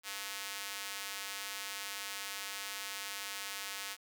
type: tone with high-pass filter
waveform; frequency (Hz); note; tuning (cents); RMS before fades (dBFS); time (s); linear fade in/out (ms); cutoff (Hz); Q
square; 99.6; G2; +28; -42; 0.03-3.97; 50; 1900; 0.63
effects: none